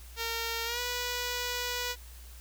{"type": "tone with pitch glide", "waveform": "5% pulse", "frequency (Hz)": [459.7, 489.9], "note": ["A#4", "B4"], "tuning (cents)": [-24, -14], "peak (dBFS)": -20, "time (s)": [0.16, 1.96], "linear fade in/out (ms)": 50, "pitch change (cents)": 110, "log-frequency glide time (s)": [0.65, 0.8], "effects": ["added 60 Hz sine -46 dBFS peak until 2.4 s", "white hiss -54 dBFS RMS until 2.4 s"]}